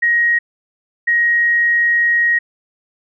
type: tone pair in turn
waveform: sine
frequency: 1885 / 1885 Hz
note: A#6 / A#6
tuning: +19 / +19 cents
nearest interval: unison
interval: 0 cents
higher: neither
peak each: -11 dBFS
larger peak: neither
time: 0.02-0.39 / 1.07-2.39 s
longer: second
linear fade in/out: 10 ms
effects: none